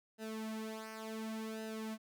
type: tone with flanger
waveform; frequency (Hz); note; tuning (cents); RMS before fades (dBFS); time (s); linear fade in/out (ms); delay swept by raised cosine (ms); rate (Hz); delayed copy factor
sawtooth; 220; A3; 0; -43; 0.18-1.98; 50; 0.88 to 4.28; 0.69; -0.75
effects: none